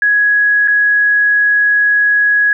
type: tone with dropouts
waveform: sine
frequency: 1670 Hz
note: G#6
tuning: 9 cents sharp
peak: -8 dBFS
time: 0.02-2.53 s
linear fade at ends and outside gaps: 2 ms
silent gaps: 0.676-0.681 s
effects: none